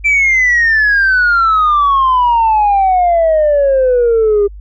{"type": "exponential sweep", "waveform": "sine", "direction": "down", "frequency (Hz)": [2349, 400], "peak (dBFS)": -6, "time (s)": [0.04, 4.48], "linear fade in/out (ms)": 20, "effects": ["tanh soft clip ceiling -5 dBFS", "added 50 Hz sine -28 dBFS peak until 4.6 s"]}